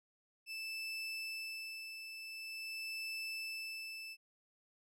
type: tone with tremolo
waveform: 30% pulse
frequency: 2637 Hz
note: E7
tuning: in tune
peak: -37 dBFS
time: 0.46-4.17 s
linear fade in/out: 50 ms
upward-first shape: sine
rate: 0.46 Hz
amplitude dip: 50%
effects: low-pass 12000 Hz 12 dB/octave